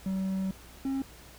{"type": "tone pair in turn", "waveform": "triangle", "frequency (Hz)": [190.7, 269.7], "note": ["G3", "C#4"], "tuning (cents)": [-47, -47], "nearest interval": "tritone", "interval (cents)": 600, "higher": "second", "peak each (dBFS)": -26, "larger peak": "neither", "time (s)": [[0.06, 0.51], [0.85, 1.02]], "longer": "first", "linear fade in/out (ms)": 2, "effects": ["added 60 Hz sine -53 dBFS peak until 1.38 s", "pink hiss -52 dBFS RMS until 1.38 s"]}